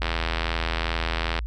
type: click train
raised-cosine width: 0.3 ms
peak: -9 dBFS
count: 114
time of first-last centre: 0.02-1.39 s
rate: 82.5 Hz
effects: added 55 Hz sine -27 dBFS peak until 1.46 s